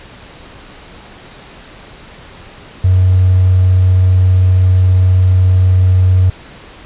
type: tone with hard clipping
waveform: triangle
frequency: 92.5 Hz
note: F#2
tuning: in tune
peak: -6 dBFS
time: 2.84-6.3 s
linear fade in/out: 5 ms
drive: 3 dB
effects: pink hiss -36 dBFS RMS until 6.85 s + resampled to 8000 Hz